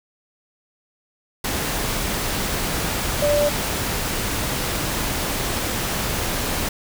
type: tone in noise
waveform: sine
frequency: 586 Hz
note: D5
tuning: 4 cents flat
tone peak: -16 dBFS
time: 3.22-3.49 s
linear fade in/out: 5 ms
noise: pink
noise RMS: -24 dBFS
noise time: 1.44-6.69 s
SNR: +5 dB
effects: none